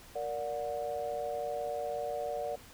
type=chord; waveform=sine; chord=Bb augmented; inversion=none; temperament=just; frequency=466.2 / 582.7 / 728.4 Hz; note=Bb4 / D5 / F#5; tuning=0 / -14 / -27 cents; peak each=-39 / -36 / -38 dBFS; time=0.15-2.56 s; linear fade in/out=10 ms; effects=pink hiss -54 dBFS RMS until 2.73 s